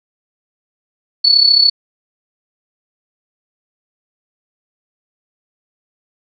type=tone with amplitude modulation; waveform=sine; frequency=4435 Hz; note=C#8; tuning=in tune; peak=-4 dBFS; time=1.24-1.7 s; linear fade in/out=10 ms; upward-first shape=sine; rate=33.9 Hz; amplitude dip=70%; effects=none